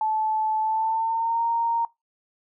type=tone with pitch glide; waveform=sine; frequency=870 to 927.1 Hz; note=A5 to A#5; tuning=-20 to -10 cents; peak=-21 dBFS; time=0.01-1.85 s; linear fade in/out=2 ms; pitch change=+110 cents; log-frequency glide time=0.6-1.43 s; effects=noise-tail reverb RT60 0.2 s tail -22 dB re dry